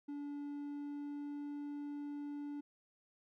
triangle tone with pitch glide, 288.1 to 289.8 Hz, D4 to D4, -33 to -23 cents, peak -39 dBFS, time 0.08-2.61 s, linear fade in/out 10 ms, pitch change +10 cents, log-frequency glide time 0.4-1.52 s, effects none

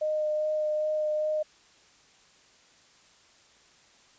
sine tone with vibrato, 612 Hz, D#5, 29 cents flat, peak -25 dBFS, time 0.01-1.43 s, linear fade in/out 10 ms, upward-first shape sine, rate 2.5 Hz, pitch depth 11 cents each way, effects white hiss -59 dBFS RMS until 4.18 s + resampled to 16000 Hz

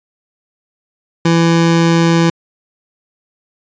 25% pulse tone, 167 Hz, E3, 23 cents sharp, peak -5 dBFS, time 1.25-2.3 s, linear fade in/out 5 ms, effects resampled to 16000 Hz

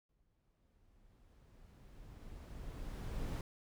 brown noise with exponential growth, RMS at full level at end -38 dBFS, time 0.09-3.41 s, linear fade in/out 2 ms, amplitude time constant 720 ms, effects none

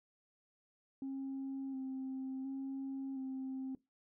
sine tone with vibrato, 266.8 Hz, C4, 34 cents sharp, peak -37 dBFS, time 1.02-3.75 s, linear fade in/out 2 ms, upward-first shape square, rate 0.7 Hz, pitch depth 19 cents each way, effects noise-tail reverb RT60 0.2 s tail -20 dB re dry + tanh soft clip ceiling -36 dBFS

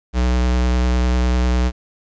square tone with vibrato, 61.74 Hz, B1, in tune, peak -15 dBFS, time 0.13-1.72 s, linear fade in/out 50 ms, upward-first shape sine, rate 10 Hz, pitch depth 14 cents each way, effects resampled to 16000 Hz + 9-bit

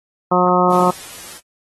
harmonic tone, 180 Hz, F#3, 47 cents flat, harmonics 1 / 2 / 3 / 4 / 5 / 6 / 7, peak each -19 / -19 / -19 / -19 / -19 / -19 / -19 dBFS, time 0.31-0.91 s, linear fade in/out 10 ms
white noise, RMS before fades -35 dBFS, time 0.69-1.41 s, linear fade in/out 50 ms
effects AAC 32 kbps

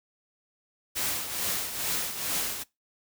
white noise with tremolo, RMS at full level -28 dBFS, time 0.95-2.64 s, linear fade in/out 20 ms, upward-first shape triangle, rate 2.3 Hz, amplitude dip 65%, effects noise-tail reverb RT60 0.2 s tail -22 dB re dry

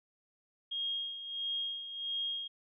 sine tone with tremolo, 3252 Hz, G#7, 37 cents flat, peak -32 dBFS, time 0.71-2.48 s, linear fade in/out 10 ms, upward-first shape sine, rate 1.5 Hz, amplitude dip 65%, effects none

